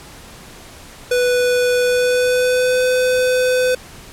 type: tone with pitch glide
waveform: square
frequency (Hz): 493.9 to 505.2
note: B4 to B4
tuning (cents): 0 to +39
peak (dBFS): -14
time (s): 1.11-3.75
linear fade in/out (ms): 5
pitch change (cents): +39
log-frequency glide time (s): 1.84-2.85
effects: pink hiss -39 dBFS RMS until 4.12 s + low-pass 12000 Hz 12 dB/octave